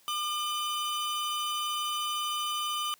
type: tone pair together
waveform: 45% pulse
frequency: 1203 / 3014 Hz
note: D6 / F#7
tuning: +41 / +31 cents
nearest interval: octave + major third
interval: 1590 cents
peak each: -32 / -33 dBFS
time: 0.08-2.94 s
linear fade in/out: 0 ms
effects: white hiss -62 dBFS RMS until 2.99 s + high-pass 100 Hz 12 dB/octave